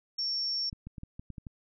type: tone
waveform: sine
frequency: 5470 Hz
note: F8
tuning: 37 cents flat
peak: -29 dBFS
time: 0.18-0.7 s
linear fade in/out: 10 ms
type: clicks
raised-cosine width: 5 ms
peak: -29 dBFS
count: 8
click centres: 0.729 / 0.87 / 0.982 / 1.034 / 1.195 / 1.303 / 1.382 / 1.468 s
effects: none